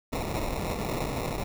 pink noise with sample-and-hold, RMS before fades -31 dBFS, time 0.12-1.44 s, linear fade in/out 10 ms, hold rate 1575 Hz, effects none

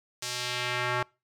square tone with band-pass filter sweep, 123.47 Hz, B2, in tune, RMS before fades -31 dBFS, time 0.22-1.03 s, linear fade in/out 5 ms, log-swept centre 6300 to 1300 Hz, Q 1.1, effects noise-tail reverb RT60 0.3 s tail -26 dB re dry

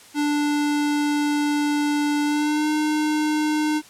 square tone with pitch glide, 293.7 to 304.4 Hz, D4 to D#4, 0 to -38 cents, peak -20 dBFS, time 0.14-3.82 s, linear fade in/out 50 ms, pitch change +62 cents, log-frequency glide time 2.24-2.69 s, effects white hiss -47 dBFS RMS until 3.89 s + low-pass 10000 Hz 12 dB/octave

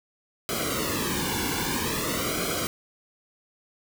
pink noise with flanger, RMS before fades -28 dBFS, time 0.49-2.67 s, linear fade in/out 0 ms, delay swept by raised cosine 1.1 to 1.6 ms, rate 0.51 Hz, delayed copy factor -1, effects none

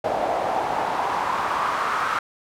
pink noise with band-pass filter sweep, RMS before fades -24 dBFS, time 0.04-2.19 s, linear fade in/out 5 ms, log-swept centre 650 to 1300 Hz, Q 3.5, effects none

